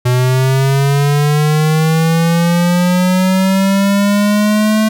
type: linear sweep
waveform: square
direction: up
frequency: 123.47 to 218.3 Hz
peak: -10 dBFS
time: 0.05-4.89 s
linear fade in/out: 10 ms
effects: none